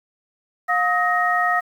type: tone cluster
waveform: sine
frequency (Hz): 713 / 1270 / 1869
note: F5 / D#6 / A#6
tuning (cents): +36 / +35 / +4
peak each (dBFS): -21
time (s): 0.68-1.61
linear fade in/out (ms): 20
effects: 8-bit